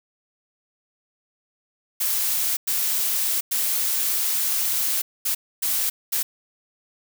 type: noise bursts at uneven times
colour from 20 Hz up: blue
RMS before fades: -23 dBFS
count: 6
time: 2-2.57 / 2.67-3.41 / 3.51-5.02 / 5.25-5.35 / 5.62-5.9 / 6.12-6.23 s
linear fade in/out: 10 ms
effects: none